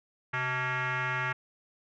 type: tone with frequency modulation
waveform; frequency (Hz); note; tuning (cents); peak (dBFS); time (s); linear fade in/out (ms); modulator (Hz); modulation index
sine; 131.3; C3; +6; -27; 0.33-1.33; 10; 508; 4.2
effects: tanh soft clip ceiling -24 dBFS